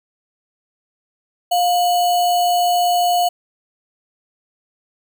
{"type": "tone with sample-and-hold", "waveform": "sine", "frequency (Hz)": 707, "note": "F5", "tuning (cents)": 21, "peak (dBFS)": -13, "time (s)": [1.51, 3.29], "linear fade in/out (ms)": 10, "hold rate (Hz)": 3675, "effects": []}